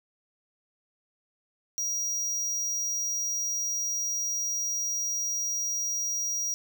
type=tone; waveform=square; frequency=5740 Hz; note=F8; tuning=47 cents sharp; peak=-28 dBFS; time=1.78-6.54 s; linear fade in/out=0 ms; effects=none